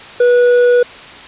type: tone with hard clipping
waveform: sine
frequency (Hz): 487.7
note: B4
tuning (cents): -22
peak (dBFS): -8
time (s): 0.2-0.83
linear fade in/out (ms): 5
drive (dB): 5
effects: white hiss -33 dBFS RMS until 1.27 s + resampled to 8000 Hz